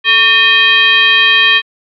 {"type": "tone with frequency modulation", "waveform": "sine", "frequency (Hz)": 2500, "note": "D#7", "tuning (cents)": 8, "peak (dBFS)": -5, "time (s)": [0.04, 1.62], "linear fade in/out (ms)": 50, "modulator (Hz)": 688, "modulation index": 1.5, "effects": ["MP3 96 kbps"]}